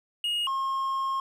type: tone pair in turn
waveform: triangle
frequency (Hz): 2869 / 1074.7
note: F7 / C6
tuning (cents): +46 / +46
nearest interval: octave + perfect fourth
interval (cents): 1700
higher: first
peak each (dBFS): -24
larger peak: neither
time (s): 0.24-0.47 / 0.47-1.2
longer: second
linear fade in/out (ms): 2
effects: none